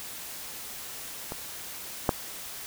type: clicks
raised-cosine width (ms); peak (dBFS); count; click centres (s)
1; -20 / -7; 2; 1.321 / 2.092
effects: white hiss -40 dBFS RMS until 2.66 s